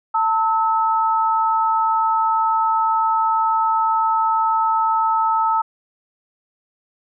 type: tone pair together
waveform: sine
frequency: 893 / 1295 Hz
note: A5 / E6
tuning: +25 / -31 cents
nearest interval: tritone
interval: 644 cents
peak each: -17 / -19 dBFS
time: 0.14-5.62 s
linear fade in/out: 10 ms
effects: none